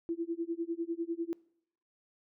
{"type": "tone with tremolo", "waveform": "sine", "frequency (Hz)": 335.3, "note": "E4", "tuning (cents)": 30, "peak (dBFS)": -29, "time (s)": [0.09, 1.33], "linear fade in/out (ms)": 0, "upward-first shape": "sine", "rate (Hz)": 10, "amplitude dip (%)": 95, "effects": ["noise-tail reverb RT60 0.7 s tail -24 dB re dry"]}